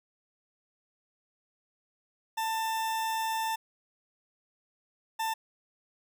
40% pulse tone bursts at uneven times, 891 Hz, A5, 22 cents sharp, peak -28 dBFS, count 2, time 2.37-3.56 / 5.19-5.34 s, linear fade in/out 10 ms, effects none

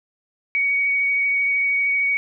sine tone with vibrato, 2246 Hz, C#7, 22 cents sharp, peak -17 dBFS, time 0.55-2.17 s, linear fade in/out 0 ms, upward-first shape triangle, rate 13 Hz, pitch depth 17 cents each way, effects none

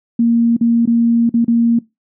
sine tone with dropouts, 233.1 Hz, A#3, in tune, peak -9 dBFS, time 0.19-1.79 s, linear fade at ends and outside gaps 5 ms, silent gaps 0.567-0.61 / 0.857-0.874 / 1.294-1.34 / 1.446-1.48 s, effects noise-tail reverb RT60 0.2 s tail -21 dB re dry

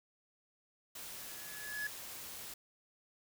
white noise, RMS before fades -47 dBFS, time 0.95-2.54 s, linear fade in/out 5 ms
triangle tone with exponential growth, 1697 Hz, G#6, 37 cents sharp, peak -33 dBFS, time 1.04-1.87 s, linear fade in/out 2 ms, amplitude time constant 180 ms
effects none

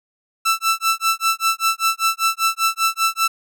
sawtooth tone with tremolo, 1329 Hz, E6, 14 cents sharp, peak -10 dBFS, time 0.45-3.28 s, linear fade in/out 10 ms, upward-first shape sine, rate 5.1 Hz, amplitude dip 100%, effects none

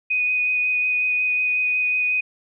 sine tone with vibrato, 2490 Hz, D#7, 1 cent sharp, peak -18 dBFS, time 0.1-2.21 s, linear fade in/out 10 ms, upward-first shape sine, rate 5.5 Hz, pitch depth 11 cents each way, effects none

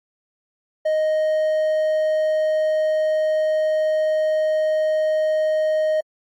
triangle tone, 622.3 Hz, D#5, in tune, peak -15 dBFS, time 0.85-6.01 s, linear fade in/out 10 ms, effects AAC 64 kbps

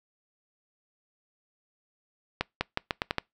accelerating click train, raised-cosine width 0.3 ms, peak -10 dBFS, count 7, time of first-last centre 2.41-3.183 s, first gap 200 ms, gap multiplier 0.82, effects noise-tail reverb RT60 0.2 s tail -26 dB re dry

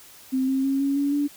sine tone with pitch steps, 261.6 / 266.8 / 272.1 / 277.5 / 283 / 288.6 Hz, C4 / C4 / C#4 / C#4 / C#4 / D4, 0 / +34 / -32 / +2 / +36 / -30 cents, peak -20 dBFS, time 0.32-1.28 s, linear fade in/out 20 ms, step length 160 ms, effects white hiss -48 dBFS RMS until 1.36 s

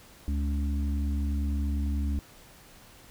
harmonic tone, 71.2 Hz, C#2, 47 cents sharp, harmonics 1 / 3 / 4, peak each -26 / -36 / -38 dBFS, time 0.28-2.19 s, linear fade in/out 0 ms, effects pink hiss -53 dBFS RMS until 3.1 s

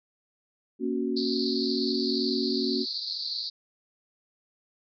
sine chord, F# major, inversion first, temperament equal with one note detuned, 235.2 / 277.2 / 370 Hz, A#3 / C#4 / F#4, +16 / 0 / 0 cents, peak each -30 dBFS, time 0.79-2.86 s, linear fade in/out 50 ms
white band-pass noise, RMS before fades -33 dBFS, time 1.16-3.5 s, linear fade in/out 10 ms, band 4100 to 4700 Hz, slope 96 dB/octave
effects none

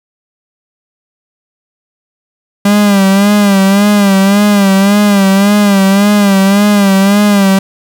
45% pulse tone with vibrato, 200 Hz, G3, 35 cents sharp, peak -5 dBFS, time 2.65-7.59 s, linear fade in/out 5 ms, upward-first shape sine, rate 1.8 Hz, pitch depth 65 cents each way, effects 7-bit

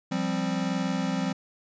square chord, F suspended second, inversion none, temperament equal, 174.61 / 196 / 261.6 Hz, F3 / G3 / C4, 0 / 0 / 0 cents, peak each -31 dBFS, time 0.11-1.33 s, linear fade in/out 10 ms, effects resampled to 16000 Hz

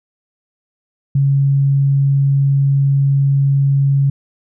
sine tone, 138.59 Hz, C#3, in tune, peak -10 dBFS, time 1.15-4.1 s, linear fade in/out 5 ms, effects none

